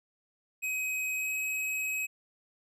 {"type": "tone with pitch glide", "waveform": "square", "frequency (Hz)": [2530, 2546], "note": ["D#7", "D#7"], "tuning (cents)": [28, 39], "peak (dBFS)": -31, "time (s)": [0.62, 2.07], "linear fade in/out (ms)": 20, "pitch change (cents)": 11, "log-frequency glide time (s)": [1.16, 1.32], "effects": []}